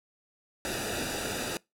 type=noise with comb filter; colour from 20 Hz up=pink; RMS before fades=-33 dBFS; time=0.65-1.57 s; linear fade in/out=0 ms; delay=0.93 ms; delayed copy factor=-0.75; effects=noise-tail reverb RT60 0.2 s tail -23 dB re dry + low-pass 12000 Hz 12 dB/octave